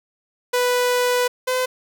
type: tone pair in turn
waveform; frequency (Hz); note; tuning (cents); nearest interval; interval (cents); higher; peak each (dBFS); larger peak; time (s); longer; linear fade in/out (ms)
sawtooth; 493.9 / 509.3; B4 / C5; 0 / -47; minor second; 53; second; -13 / -15; first; 0.53-1.28 / 1.47-1.66; first; 10
effects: none